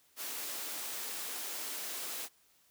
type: high-pass noise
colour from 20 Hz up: white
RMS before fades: -40 dBFS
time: 0.16-2.29 s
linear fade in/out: 50 ms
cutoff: 240 Hz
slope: 24 dB/octave
effects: white hiss -68 dBFS RMS until 2.7 s